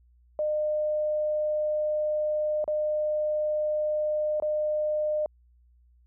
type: tone with dropouts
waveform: sine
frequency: 607 Hz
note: D#5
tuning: 43 cents flat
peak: -24 dBFS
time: 0.39-5.26 s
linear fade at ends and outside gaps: 1 ms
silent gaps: 2.642-2.678 / 4.4-4.423 s
effects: added 60 Hz sine -57 dBFS peak until 6.06 s